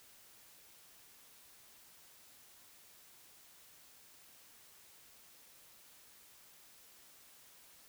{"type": "silence", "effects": ["white hiss -61 dBFS RMS until 7.88 s"]}